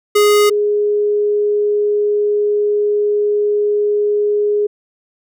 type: tone pair in turn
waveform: square / sine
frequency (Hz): 415.3 / 415.3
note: G#4 / G#4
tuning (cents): 0 / 0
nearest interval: unison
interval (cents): 0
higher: neither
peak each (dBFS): -9 / -12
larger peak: first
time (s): 0.15-0.5 / 0.5-4.67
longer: second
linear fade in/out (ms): 10
effects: none